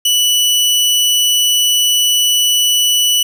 sawtooth tone, 2960 Hz, F#7, in tune, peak -7 dBFS, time 0.05-3.23 s, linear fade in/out 5 ms, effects none

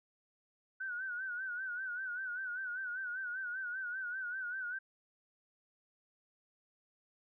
sine tone with vibrato, 1494 Hz, F#6, 16 cents sharp, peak -37 dBFS, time 0.8-4.79 s, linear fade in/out 10 ms, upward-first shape sine, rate 5.1 Hz, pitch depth 84 cents each way, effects none

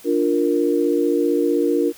sine chord, Bb major, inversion first, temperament equal, 293.7 / 349.2 / 466.2 Hz, D4 / F4 / Bb4, 0 / 0 / 0 cents, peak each -20 dBFS, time 0.04-1.93 s, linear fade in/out 50 ms, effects white hiss -45 dBFS RMS until 1.97 s

